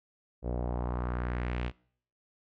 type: tone with low-pass filter sweep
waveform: sawtooth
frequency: 60.7 Hz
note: B1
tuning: 29 cents flat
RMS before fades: -33 dBFS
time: 0.42-1.72 s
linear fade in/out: 50 ms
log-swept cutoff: 540 to 3000 Hz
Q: 2
effects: noise-tail reverb RT60 0.6 s tail -24 dB re dry